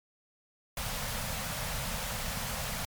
pink band-stop noise, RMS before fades -35 dBFS, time 0.77-2.85 s, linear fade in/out 2 ms, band 230 to 490 Hz, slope 48 dB/octave, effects MP3 96 kbps

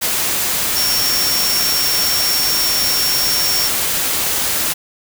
sine tone in noise, 5500 Hz, F8, 27 cents flat, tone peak -17 dBFS, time 0.75-3.69 s, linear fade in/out 20 ms, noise white, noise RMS -18 dBFS, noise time 0.01-4.74 s, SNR -2 dB, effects none

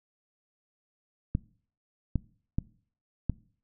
clicks, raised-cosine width 5 ms, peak -14 dBFS, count 4, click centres 1.351 / 2.157 / 2.585 / 3.297 s, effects noise-tail reverb RT60 0.5 s tail -22 dB re dry

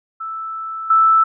sine tone with level steps, 1318.5 Hz, E6, in tune, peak -24 / -9 dBFS, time 0.2-1.24 s, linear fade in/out 10 ms, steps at 0.9 s, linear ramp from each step 5 ms, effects none

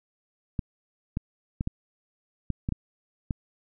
clicks, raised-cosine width 5 ms, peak -15 dBFS, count 8, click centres 0.592 / 1.171 / 1.609 / 1.674 / 2.503 / 2.689 / 2.723 / 3.308 s, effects none

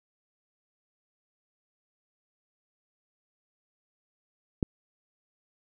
click, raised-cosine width 3 ms, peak -12 dBFS, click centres 4.628 s, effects none

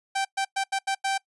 sawtooth tone bursts at uneven times, 780 Hz, G5, 9 cents flat, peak -20 dBFS, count 6, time 0.15-0.25 / 0.37-0.45 / 0.56-0.64 / 0.72-0.79 / 0.87-0.95 / 1.04-1.18 s, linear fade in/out 10 ms, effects noise-tail reverb RT60 0.1 s tail -22 dB re dry + resampled to 24000 Hz

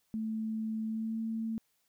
sine tone with pitch glide, 220 to 224 Hz, A3 to A3, 0 to +31 cents, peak -32 dBFS, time 0.14-1.58 s, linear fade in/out 0 ms, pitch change +31 cents, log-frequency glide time 0.85-1.18 s, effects white hiss -75 dBFS RMS until 1.88 s

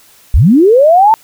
sine linear sweep, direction up, 41.6 to 910 Hz, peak -3 dBFS, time 0.34-1.14 s, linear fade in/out 0 ms, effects white hiss -44 dBFS RMS until 1.23 s

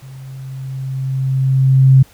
sine tone with level ramp, 132.9 Hz, C3, 27 cents sharp, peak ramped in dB -32 to -3 dBFS, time 0.02-2.03 s, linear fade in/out 10 ms, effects pink hiss -47 dBFS RMS until 2.13 s

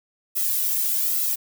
violet noise with flanger, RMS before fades -23 dBFS, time 0.35-1.36 s, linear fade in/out 20 ms, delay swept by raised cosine 1.5 to 2.24 ms, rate 1.2 Hz, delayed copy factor +0.9, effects none

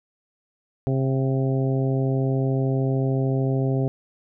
harmonic tone with a mistuned harmonic, 133.4 Hz, C3, 34 cents sharp, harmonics 1 / 2 / 3 / 4 / 5 / 6, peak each -21 / -27 / -28 / -33 / -34 / -41 dBFS, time 0.87-3.88 s, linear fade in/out 0 ms, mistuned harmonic 6, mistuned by -55 cents, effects none

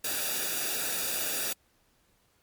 white noise with comb filter, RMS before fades -31 dBFS, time 0.04-1.53 s, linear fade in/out 5 ms, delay 0.95 ms, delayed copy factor -0.7, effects pink hiss -68 dBFS RMS until 2.42 s + MP3 96 kbps

